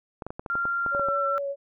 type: clicks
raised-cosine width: 1 ms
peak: -20 dBFS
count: 11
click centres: 0.222 / 0.266 / 0.305 / 0.395 / 0.462 / 0.554 / 0.654 / 0.863 / 0.949 / 0.996 / 1.086 s
type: tone with pitch glide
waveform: sine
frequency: 1386 to 1345 Hz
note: F6 to E6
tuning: -14 to +34 cents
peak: -24 dBFS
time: 0.5-1.38 s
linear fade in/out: 0 ms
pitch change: -52 cents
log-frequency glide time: 0.95-1.09 s
type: tone with vibrato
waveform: sine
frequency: 562 Hz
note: C#5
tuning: 24 cents sharp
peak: -27 dBFS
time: 0.91-1.56 s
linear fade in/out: 50 ms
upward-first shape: sine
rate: 4.8 Hz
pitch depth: 16 cents each way
effects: none